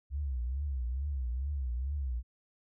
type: tone with vibrato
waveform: sine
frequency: 66 Hz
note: C2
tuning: 16 cents sharp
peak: -31 dBFS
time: 0.1-2.23 s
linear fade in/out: 50 ms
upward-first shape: triangle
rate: 2.3 Hz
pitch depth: 210 cents each way
effects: none